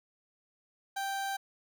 30% pulse tone, 784 Hz, G5, in tune, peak -30 dBFS, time 0.96-1.37 s, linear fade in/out 10 ms, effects none

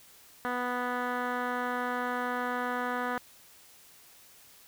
10% pulse tone with low-pass filter, 246.9 Hz, B3, in tune, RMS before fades -32 dBFS, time 0.45-3.18 s, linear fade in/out 0 ms, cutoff 1800 Hz, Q 1.8, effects white hiss -56 dBFS RMS until 4.67 s

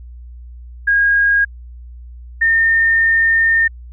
sine tone pair in turn, 1633 / 1818.7 Hz, G#6 / A#6, -30 / -43 cents, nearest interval major second, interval 187 cents, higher second, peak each -10 dBFS, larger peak neither, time 0.87-1.45 / 2.41-3.68 s, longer second, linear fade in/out 10 ms, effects added 60 Hz sine -32 dBFS peak until 3.92 s

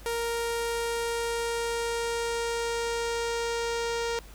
sawtooth tone with low-pass filter sweep, 466.2 Hz, A#4, in tune, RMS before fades -30 dBFS, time 0.06-4.19 s, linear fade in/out 0 ms, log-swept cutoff 12000 to 6500 Hz, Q 1.3, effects added 50 Hz sine -45 dBFS peak until 4.34 s + pink hiss -52 dBFS RMS until 4.34 s

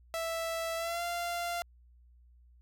sawtooth tone with pitch glide, 659.3 to 692.5 Hz, E5 to F5, 0 to -15 cents, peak -29 dBFS, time 0.14-1.62 s, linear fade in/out 0 ms, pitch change +85 cents, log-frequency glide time 0.76-1.03 s, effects added 60 Hz sine -57 dBFS peak until 2.61 s

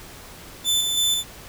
sawtooth tone with tremolo, 3520 Hz, A7, in tune, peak -15 dBFS, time 0.64-1.24 s, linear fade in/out 50 ms, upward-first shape square, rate 3 Hz, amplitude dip 35%, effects pink hiss -42 dBFS RMS until 1.48 s

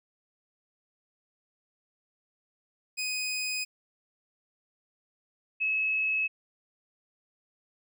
20% pulse / sine tone pair in turn, 2500 / 2581 Hz, D#7 / E7, +8 / -37 cents, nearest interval minor second, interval 55 cents, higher second, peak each -25 dBFS, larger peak neither, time 2.97-3.65 / 5.6-6.28 s, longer neither, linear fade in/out 20 ms, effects none

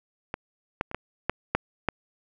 clicks, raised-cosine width 0.5 ms, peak -15 / -10 / -23 / -14 / -8 / -6 / -8 dBFS, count 7, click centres 0.341 / 0.811 / 0.914 / 0.946 / 1.296 / 1.55 / 1.887 s, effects none

